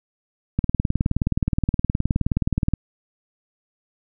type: click train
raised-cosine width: 5 ms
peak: -7 dBFS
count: 42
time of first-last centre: 0.59-2.737 s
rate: 19.1 Hz
effects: none